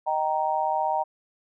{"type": "chord", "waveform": "sine", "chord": "Eb major", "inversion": "none", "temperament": "just", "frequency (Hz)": [622.3, 777.8, 933.4], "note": ["Eb5", "G5", "Bb5"], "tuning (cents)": [0, -14, 2], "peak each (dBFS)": [-29, -26, -26], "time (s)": [0.06, 1.04], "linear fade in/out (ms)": 20, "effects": []}